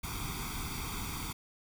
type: noise with comb filter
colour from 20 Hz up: pink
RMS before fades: -38 dBFS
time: 0.03-1.33 s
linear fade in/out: 10 ms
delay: 0.86 ms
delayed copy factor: +0.9
effects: none